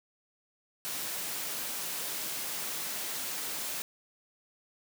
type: high-pass noise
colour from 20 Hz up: white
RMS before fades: -36 dBFS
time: 0.85-3.82 s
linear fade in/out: 0 ms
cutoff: 140 Hz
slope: 12 dB/octave
effects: none